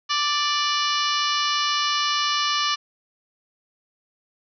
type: harmonic tone with a mistuned harmonic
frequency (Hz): 587.3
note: D5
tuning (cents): 0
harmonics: 2 / 3 / 4 / 5 / 6 / 7 / 8 / 9 / 10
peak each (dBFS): -24 / -31 / -32 / -27 / -32 / -30 / -33 / -30 / -35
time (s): 0.09-2.76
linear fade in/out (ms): 20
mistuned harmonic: 8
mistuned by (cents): -28
effects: none